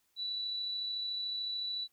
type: tone with amplitude modulation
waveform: sine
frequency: 3951 Hz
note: B7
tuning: in tune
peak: -33 dBFS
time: 0.16-1.88 s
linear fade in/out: 50 ms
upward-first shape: sine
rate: 33.7 Hz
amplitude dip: 25%
effects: white hiss -75 dBFS RMS until 1.92 s